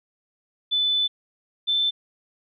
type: tone pair in turn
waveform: sine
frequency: 3501 / 3536 Hz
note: A7 / A7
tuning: -9 / +8 cents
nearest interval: unison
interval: 17 cents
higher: second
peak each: -19 dBFS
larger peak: neither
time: 0.71-1.08 / 1.67-1.91 s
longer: first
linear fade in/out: 20 ms
effects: none